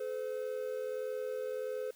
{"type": "tone pair together", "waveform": "triangle", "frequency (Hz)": [430.5, 512], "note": ["A4", "C5"], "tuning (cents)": [-38, -38], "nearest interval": "minor third", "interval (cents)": 300, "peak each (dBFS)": [-37, -35], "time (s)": [0, 1.91], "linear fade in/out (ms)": 5, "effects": ["white hiss -62 dBFS RMS until 1.95 s"]}